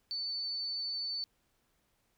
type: tone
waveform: sine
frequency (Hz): 4506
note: C#8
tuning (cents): +28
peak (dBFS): -34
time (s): 0.11-1.24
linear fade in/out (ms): 0
effects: pink hiss -75 dBFS RMS until 2.17 s